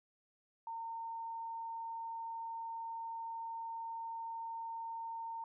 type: tone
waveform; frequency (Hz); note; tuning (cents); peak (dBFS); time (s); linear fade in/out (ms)
sine; 913; A#5; -36; -40; 0.67-5.44; 2
effects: none